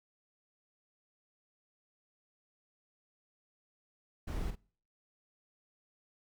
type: noise with echo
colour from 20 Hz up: brown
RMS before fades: -37 dBFS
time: 4.27-4.51 s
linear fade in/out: 10 ms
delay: 46 ms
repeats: 1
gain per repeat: -8 dB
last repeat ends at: 4.556 s
effects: noise-tail reverb RT60 0.5 s tail -26 dB re dry